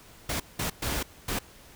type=noise bursts at uneven times; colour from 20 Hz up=pink; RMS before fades=-30 dBFS; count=4; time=0.29-0.4 / 0.59-0.7 / 0.82-1.03 / 1.28-1.39 s; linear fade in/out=5 ms; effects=pink hiss -52 dBFS RMS until 1.75 s